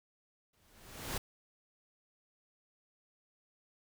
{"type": "noise with exponential growth", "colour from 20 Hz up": "pink", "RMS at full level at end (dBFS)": -35, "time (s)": [0.53, 1.18], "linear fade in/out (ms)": 5, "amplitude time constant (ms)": 140, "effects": []}